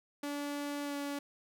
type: tone with pitch glide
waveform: sawtooth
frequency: 288.2 to 284.7 Hz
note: D4 to C#4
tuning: -33 to +46 cents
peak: -32 dBFS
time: 0.23-1.19 s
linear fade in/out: 5 ms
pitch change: -21 cents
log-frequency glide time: 0.83-0.95 s
effects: none